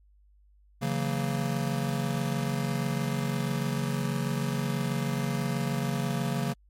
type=chord; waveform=square; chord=F# dominant seventh; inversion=second; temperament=just; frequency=138.75 / 166.5 / 185 / 231.2 Hz; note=C#3 / E3 / F#3 / A#3; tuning=+2 / +18 / 0 / -14 cents; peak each=-31 / -35 / -35 / -34 dBFS; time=0.81-6.54 s; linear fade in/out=20 ms; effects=added 50 Hz sine -57 dBFS peak until 6.69 s + MP3 64 kbps